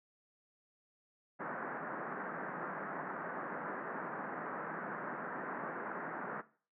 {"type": "band-pass noise", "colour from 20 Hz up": "white", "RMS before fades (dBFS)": -42, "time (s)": [1.39, 6.42], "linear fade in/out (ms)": 20, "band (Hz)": [150, 1700], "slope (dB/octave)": 48, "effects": ["noise-tail reverb RT60 0.4 s tail -17 dB re dry"]}